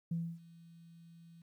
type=tone with ADSR envelope; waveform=sine; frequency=167.4 Hz; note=E3; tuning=27 cents sharp; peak=-31 dBFS; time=0.11-1.42 s; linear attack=6 ms; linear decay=270 ms; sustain=-23 dB; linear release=5 ms; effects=tanh soft clip ceiling -27 dBFS + 12-bit